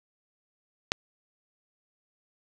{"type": "click", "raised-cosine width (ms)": 0.2, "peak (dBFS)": -6, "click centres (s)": 0.919, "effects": ["7-bit"]}